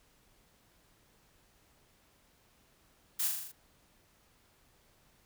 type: noise with echo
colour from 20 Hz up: blue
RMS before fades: -32 dBFS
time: 3.19-3.28 s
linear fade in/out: 10 ms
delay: 40 ms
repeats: 6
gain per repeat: -3 dB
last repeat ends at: 3.52 s
effects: pink hiss -67 dBFS RMS until 5.25 s